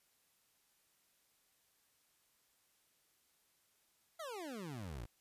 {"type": "exponential sweep", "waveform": "25% pulse", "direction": "down", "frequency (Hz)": [688, 50.5], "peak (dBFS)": -40, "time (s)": [4.19, 5.06], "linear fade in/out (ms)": 10, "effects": ["white hiss -75 dBFS RMS until 5.2 s", "resampled to 32000 Hz"]}